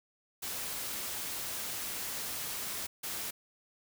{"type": "noise bursts at uneven times", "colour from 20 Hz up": "white", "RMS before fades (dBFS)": -38, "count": 2, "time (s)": [[0.42, 2.87], [3.03, 3.31]], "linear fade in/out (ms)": 10, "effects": []}